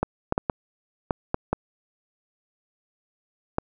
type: clicks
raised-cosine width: 1 ms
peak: -8 dBFS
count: 8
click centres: 0.03 / 0.324 / 0.379 / 0.498 / 1.108 / 1.344 / 1.53 / 3.584 s
effects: none